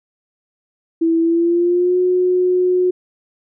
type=tone with pitch glide; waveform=sine; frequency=329.6 to 363.6 Hz; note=E4 to F#4; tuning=0 to -30 cents; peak=-12 dBFS; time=1.01-2.91 s; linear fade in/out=10 ms; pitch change=+170 cents; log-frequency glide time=1.2-1.98 s; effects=none